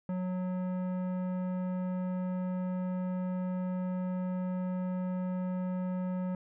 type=tone with tanh clipping; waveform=sine; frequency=183.2 Hz; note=F#3; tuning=17 cents flat; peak=-33 dBFS; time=0.09-6.35 s; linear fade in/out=2 ms; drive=14 dB; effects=none